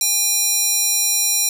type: tone with high-pass filter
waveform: square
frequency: 810 Hz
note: G#5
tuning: 43 cents flat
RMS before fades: -18 dBFS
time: 0.01-1.49 s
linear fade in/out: 2 ms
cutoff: 5700 Hz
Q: 1.5
effects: none